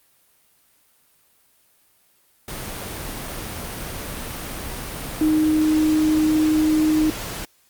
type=tone in noise; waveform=sine; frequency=310 Hz; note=D#4; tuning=6 cents flat; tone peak=-15 dBFS; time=5.21-7.1 s; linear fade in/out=2 ms; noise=pink; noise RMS=-31 dBFS; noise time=2.48-7.45 s; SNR=+13 dB; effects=white hiss -60 dBFS RMS until 7.69 s + Opus 32 kbps